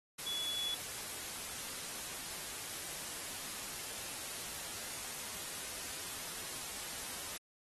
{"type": "tone in noise", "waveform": "sine", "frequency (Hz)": 3406, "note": "G#7", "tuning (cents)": 43, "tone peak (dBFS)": -36, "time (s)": [0.26, 0.75], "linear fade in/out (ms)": 10, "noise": "white", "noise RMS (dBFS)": -43, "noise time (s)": [0.18, 7.38], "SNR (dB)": 4, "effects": ["AAC 32 kbps"]}